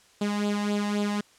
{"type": "tone with flanger", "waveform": "sawtooth", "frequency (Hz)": 206.2, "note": "G#3", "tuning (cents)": -12, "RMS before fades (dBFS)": -27, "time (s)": [0.21, 1.21], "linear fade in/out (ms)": 5, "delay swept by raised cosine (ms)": [0.25, 1.1], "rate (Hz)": 3.8, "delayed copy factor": 0.65, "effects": ["white hiss -58 dBFS RMS until 1.38 s", "low-pass 8000 Hz 12 dB/octave"]}